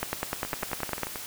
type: two click trains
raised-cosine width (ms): 0.5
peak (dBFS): -19 / -12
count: 9 / 11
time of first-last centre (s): 0.45-1.158 / 0.03-1.033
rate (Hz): 11.3 / 9.97
effects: white hiss -39 dBFS RMS until 1.26 s